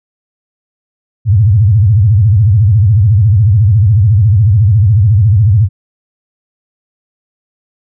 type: tone with vibrato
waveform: sine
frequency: 103.83 Hz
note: G#2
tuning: in tune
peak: -4 dBFS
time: 1.25-5.69 s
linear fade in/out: 50 ms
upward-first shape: sine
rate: 14 Hz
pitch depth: 240 cents each way
effects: none